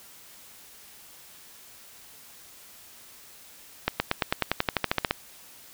accelerating click train, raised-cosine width 0.3 ms, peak -6 dBFS, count 15, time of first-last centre 3.88-5.11 s, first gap 120 ms, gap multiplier 0.95, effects white hiss -50 dBFS RMS until 5.73 s

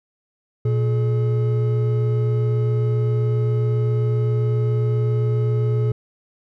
triangle tone pair together, 119.2 / 425.1 Hz, A#2 / G#4, +39 / +40 cents, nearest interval octave + minor seventh, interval 2201 cents, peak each -15 / -24 dBFS, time 0.65-5.92 s, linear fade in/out 5 ms, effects none

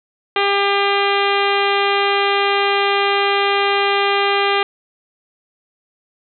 harmonic tone, 400.1 Hz, G4, 35 cents sharp, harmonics 1 / 2 / 3 / 4 / 5 / 6 / 7 / 8 / 9 / 10, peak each -19 / -20 / -21 / -26 / -24 / -24 / -26 / -26 / -31 / -32 dBFS, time 0.36-4.63 s, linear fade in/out 2 ms, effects none

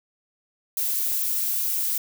violet noise, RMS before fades -25 dBFS, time 0.77-1.98 s, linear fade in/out 2 ms, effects none

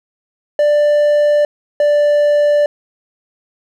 triangle tone pair in turn, 590 / 587.4 Hz, D5 / D5, +8 / 0 cents, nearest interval unison, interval 8 cents, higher first, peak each -7 dBFS, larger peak neither, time 0.59-1.45 / 1.8-2.66 s, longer neither, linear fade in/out 2 ms, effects none

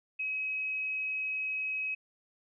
sine tone, 2548 Hz, D#7, 41 cents sharp, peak -31 dBFS, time 0.19-1.95 s, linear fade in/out 10 ms, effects none

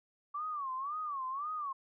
sine tone with vibrato, 1137 Hz, C#6, 44 cents sharp, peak -35 dBFS, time 0.34-1.73 s, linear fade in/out 10 ms, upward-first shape sine, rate 1.9 Hz, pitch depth 170 cents each way, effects none

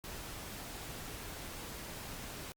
pink noise, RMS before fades -45 dBFS, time 0.04-2.52 s, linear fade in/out 0 ms, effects Opus 48 kbps

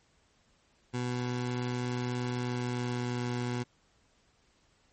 20% pulse tone with pitch glide, 123.47 to 122.33 Hz, B2 to B2, 0 to -16 cents, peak -26 dBFS, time 0.93-3.64 s, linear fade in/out 20 ms, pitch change -16 cents, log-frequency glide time 2.27-3.25 s, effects pink hiss -68 dBFS RMS until 4.92 s + MP3 32 kbps

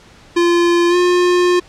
square tone with pitch glide, 345.2 to 356.5 Hz, F4 to F4, -20 to +36 cents, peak -11 dBFS, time 0.36-1.6 s, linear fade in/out 10 ms, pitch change +56 cents, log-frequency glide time 0.89-0.96 s, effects pink hiss -44 dBFS RMS until 1.68 s + low-pass 6000 Hz 12 dB/octave

